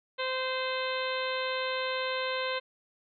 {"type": "harmonic tone with a mistuned harmonic", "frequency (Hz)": 518, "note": "C5", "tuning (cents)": -17, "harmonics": [1, 2, 3, 4, 5, 6, 7, 8], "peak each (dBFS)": [-33, -36, -38, -39, -40, -41, -41, -42], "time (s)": [0.18, 2.6], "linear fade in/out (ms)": 20, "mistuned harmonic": 8, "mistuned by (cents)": -25, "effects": []}